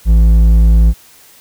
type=tone with hard clipping; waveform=sine; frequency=55.3 Hz; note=A1; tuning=9 cents sharp; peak=-6 dBFS; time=0.05-0.94 s; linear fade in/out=50 ms; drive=6 dB; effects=white hiss -43 dBFS RMS until 1.4 s